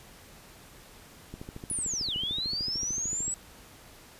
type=click train; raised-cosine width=3 ms; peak=-27 dBFS; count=27; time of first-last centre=1.34-3.28 s; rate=13.4 Hz
type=linear two-way sweep; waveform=sine; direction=down then up; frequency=10190 to 2859 to 7890 Hz; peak=-29 dBFS; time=1.7-3.34 s; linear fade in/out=0 ms; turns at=2.15 s
effects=pink hiss -52 dBFS RMS until 4.19 s + resampled to 32000 Hz